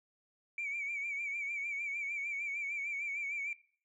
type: tone with vibrato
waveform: sine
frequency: 2296 Hz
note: D7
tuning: 40 cents flat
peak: -34 dBFS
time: 0.58-3.53 s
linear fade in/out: 2 ms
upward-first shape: sine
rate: 6.6 Hz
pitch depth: 68 cents each way
effects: noise-tail reverb RT60 0.5 s tail -20 dB re dry + tanh soft clip ceiling -31 dBFS